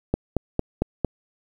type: click train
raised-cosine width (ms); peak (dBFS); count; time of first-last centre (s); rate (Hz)
2; -7; 5; 0.14-1.047; 4.41
effects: 8-bit